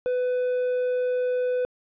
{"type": "tone", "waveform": "triangle", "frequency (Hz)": 499.7, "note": "B4", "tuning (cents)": 20, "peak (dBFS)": -20, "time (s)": [0.06, 1.65], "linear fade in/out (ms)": 0, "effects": ["resampled to 8000 Hz"]}